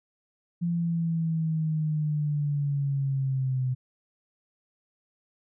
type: linear sweep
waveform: sine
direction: down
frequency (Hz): 172.4 to 127.2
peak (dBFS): -24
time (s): 0.61-3.75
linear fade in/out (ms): 20
effects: none